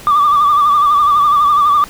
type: tone with vibrato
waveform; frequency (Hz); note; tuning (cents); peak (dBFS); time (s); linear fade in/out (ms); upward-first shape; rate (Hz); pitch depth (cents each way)
sine; 1174.7; D6; 0; -6; 0.07-1.84; 0; sine; 12; 62
effects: tanh soft clip ceiling -5 dBFS + pink hiss -35 dBFS RMS until 1.89 s